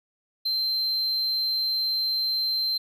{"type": "tone", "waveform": "triangle", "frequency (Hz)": 4121, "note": "C8", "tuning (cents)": -27, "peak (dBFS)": -22, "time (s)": [0.45, 2.78], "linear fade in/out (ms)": 10, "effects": []}